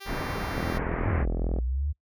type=tone; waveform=5% pulse; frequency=393.3 Hz; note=G4; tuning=6 cents sharp; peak=-28 dBFS; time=0-0.79 s; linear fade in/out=20 ms
type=low-pass noise; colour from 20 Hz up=pink; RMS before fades=-31 dBFS; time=0.05-1.26 s; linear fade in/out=50 ms; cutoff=2200 Hz; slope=48 dB/octave
type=click train; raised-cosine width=2 ms; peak=-18 dBFS; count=43; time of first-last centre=0.58-1.587 s; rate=41.7 Hz
type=linear two-way sweep; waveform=sine; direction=down then up; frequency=110 to 43.51 to 75.8 Hz; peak=-25 dBFS; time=1.05-1.93 s; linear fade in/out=20 ms; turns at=1.31 s
effects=noise-tail reverb RT60 0.1 s tail -23 dB re dry